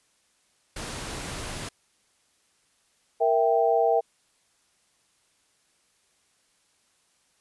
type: noise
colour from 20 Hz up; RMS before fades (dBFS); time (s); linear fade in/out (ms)
pink; -35; 0.76-1.69; 5
type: chord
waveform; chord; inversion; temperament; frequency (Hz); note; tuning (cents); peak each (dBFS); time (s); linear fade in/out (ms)
sine; E diminished; second; equal; 466.2 / 659.3 / 784; Bb4 / E5 / G5; 0 / 0 / 0; -23 / -23 / -24; 3.2-4.01; 20
effects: white hiss -67 dBFS RMS until 7.4 s + resampled to 24000 Hz